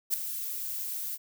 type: noise with ADSR envelope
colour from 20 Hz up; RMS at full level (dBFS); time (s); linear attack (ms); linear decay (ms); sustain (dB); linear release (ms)
violet; -24; 0.1-1.18; 38; 4; -11; 38
effects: none